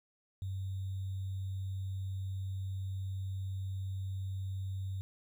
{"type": "tone with sample-and-hold", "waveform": "sine", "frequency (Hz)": 95.7, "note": "G2", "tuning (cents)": -41, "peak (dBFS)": -35, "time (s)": [0.42, 5.01], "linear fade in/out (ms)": 0, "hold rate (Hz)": 3675, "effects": []}